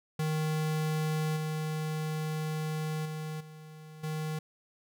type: tone with level steps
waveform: square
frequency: 155.56 Hz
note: D#3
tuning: in tune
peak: -29 / -32 / -36 / -47 / -33 dBFS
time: 0.19-4.39 s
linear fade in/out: 5 ms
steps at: 1.36 / 3.05 / 3.4 / 4.03 s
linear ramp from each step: 10 ms
effects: none